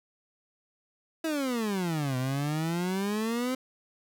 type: exponential two-way sweep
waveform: 30% pulse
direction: down then up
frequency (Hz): 329.6 to 126 to 261.2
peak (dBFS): -25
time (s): 1.24-3.55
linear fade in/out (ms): 5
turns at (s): 2.17
effects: none